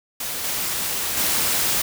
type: noise with level steps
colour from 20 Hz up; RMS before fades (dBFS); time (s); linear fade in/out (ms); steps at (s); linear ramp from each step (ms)
white; -28 / -25 / -21; 0.2-1.82; 5; 0.44 / 1.17; 2
effects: none